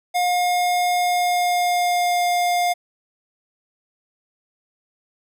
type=tone with pitch glide; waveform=square; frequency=714 to 707.4 Hz; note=F5 to F5; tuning=+38 to +22 cents; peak=-18 dBFS; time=0.14-2.74 s; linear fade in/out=20 ms; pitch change=-16 cents; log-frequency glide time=0.96-2.25 s; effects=none